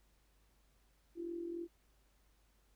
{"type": "tone with amplitude modulation", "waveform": "sine", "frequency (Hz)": 340.7, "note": "F4", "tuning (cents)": -43, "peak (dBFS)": -37, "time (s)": [1.15, 1.68], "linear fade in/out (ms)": 50, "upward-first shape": "sine", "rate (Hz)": 43.5, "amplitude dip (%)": 60, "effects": ["added 50 Hz sine -70 dBFS peak until 2.75 s", "pink hiss -75 dBFS RMS until 2.75 s"]}